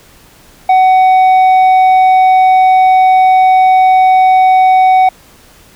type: tone with tanh clipping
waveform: sine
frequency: 750 Hz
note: F#5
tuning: 23 cents sharp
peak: -5 dBFS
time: 0.69-5.09 s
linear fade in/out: 5 ms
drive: 6 dB
effects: pink hiss -42 dBFS RMS until 5.75 s